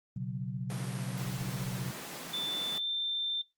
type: chord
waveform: sine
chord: B suspended second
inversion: none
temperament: equal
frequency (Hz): 123.47 / 138.59 / 185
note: B2 / C#3 / F#3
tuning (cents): 0 / 0 / 0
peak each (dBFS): -38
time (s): 0.16-1.91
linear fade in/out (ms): 5
type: high-pass noise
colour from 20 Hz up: pink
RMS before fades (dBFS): -43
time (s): 0.7-2.78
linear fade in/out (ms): 0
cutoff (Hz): 140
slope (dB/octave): 48
type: tone with pitch glide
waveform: sine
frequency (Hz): 3524 to 3573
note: A7 to A7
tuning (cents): +2 to +26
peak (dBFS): -31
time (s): 2.33-3.42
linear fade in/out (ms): 10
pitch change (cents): +24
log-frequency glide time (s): 2.74-2.86
effects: noise-tail reverb RT60 0.2 s tail -19 dB re dry + Opus 32 kbps